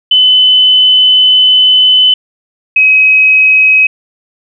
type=tone pair in turn; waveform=sine; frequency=3022 / 2541 Hz; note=F#7 / D#7; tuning=+36 / +36 cents; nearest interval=minor third; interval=300 cents; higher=first; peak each=-3 dBFS; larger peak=neither; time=0.11-2.14 / 2.76-3.87 s; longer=first; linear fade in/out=5 ms; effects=none